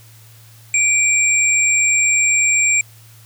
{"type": "tone pair together", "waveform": "sine", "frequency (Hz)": [2350, 7461], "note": ["D7", "A#8"], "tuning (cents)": [1, 1], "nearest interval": "octave + minor sixth", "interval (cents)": 2000, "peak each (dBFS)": -15, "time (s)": [0.74, 2.81], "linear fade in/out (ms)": 2, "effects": ["added 112 Hz sine -43 dBFS peak until 3.25 s", "white hiss -48 dBFS RMS until 3.25 s"]}